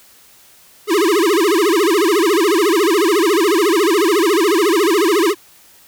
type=tone with vibrato; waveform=square; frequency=370 Hz; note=F#4; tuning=in tune; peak=-12 dBFS; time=0.87-5.35 s; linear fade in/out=50 ms; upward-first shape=sine; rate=14 Hz; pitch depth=260 cents each way; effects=white hiss -47 dBFS RMS until 5.87 s